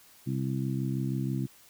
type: harmonic tone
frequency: 66.2 Hz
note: C2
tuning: 21 cents sharp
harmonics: 2 / 3 / 4 / 5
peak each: -30 / -34 / -36 / -38 dBFS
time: 0.26-1.47 s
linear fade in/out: 20 ms
effects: white hiss -57 dBFS RMS until 1.69 s